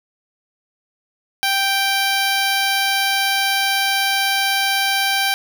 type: tone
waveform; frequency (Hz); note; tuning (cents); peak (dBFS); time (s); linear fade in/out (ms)
10% pulse; 784; G5; 0; -8; 1.43-5.34; 0
effects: none